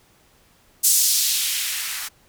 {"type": "noise with band-pass filter sweep", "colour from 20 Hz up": "violet", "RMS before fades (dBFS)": -21, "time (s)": [0.83, 2.09], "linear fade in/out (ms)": 20, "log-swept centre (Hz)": [7300, 1200], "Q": 1.2, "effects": ["pink hiss -57 dBFS RMS until 2.28 s"]}